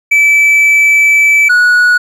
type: tone pair in turn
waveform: triangle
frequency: 2310 / 1463.2 Hz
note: D7 / F#6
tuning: -29 / -20 cents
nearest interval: minor sixth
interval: 791 cents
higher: first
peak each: -3 dBFS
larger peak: neither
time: 0.11-1.49 / 1.49-1.98 s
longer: first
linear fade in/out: 10 ms
effects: none